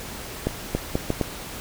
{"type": "accelerating click train", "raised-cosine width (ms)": 2, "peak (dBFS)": -8, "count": 5, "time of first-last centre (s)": [0.47, 1.213], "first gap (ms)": 280, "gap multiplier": 0.73, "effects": ["pink hiss -36 dBFS RMS until 1.6 s"]}